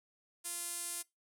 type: tone with band-pass filter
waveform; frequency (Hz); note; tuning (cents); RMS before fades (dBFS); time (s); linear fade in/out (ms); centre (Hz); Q
sawtooth; 346.2; F4; -15; -41; 0.44-1.03; 20; 9800; 2.8
effects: noise-tail reverb RT60 0.2 s tail -23 dB re dry